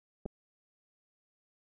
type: clicks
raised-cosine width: 2 ms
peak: -29 / -25 dBFS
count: 2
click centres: 0.256 / 0.261 s
effects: none